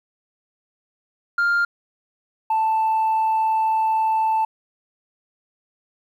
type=tone pair in turn; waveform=sine; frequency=1400 / 881.9 Hz; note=F6 / A5; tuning=+4 / +4 cents; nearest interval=minor sixth; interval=800 cents; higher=first; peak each=-14 / -15 dBFS; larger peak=first; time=1.38-1.65 / 2.5-4.45 s; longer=second; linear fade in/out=5 ms; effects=tanh soft clip ceiling -15 dBFS + 9-bit